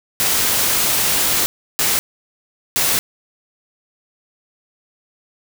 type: noise bursts at uneven times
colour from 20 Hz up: white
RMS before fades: -17 dBFS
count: 3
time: 0.2-1.46 / 1.79-1.99 / 2.76-2.99 s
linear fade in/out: 0 ms
effects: none